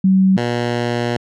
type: tone pair in turn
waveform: sine / 10% pulse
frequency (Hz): 190 / 119.96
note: F#3 / B2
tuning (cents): +46 / -50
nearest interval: minor sixth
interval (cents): 796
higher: first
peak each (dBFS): -9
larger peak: neither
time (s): 0.04-0.37 / 0.37-1.17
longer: second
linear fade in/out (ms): 5
effects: low-pass 5000 Hz 12 dB/octave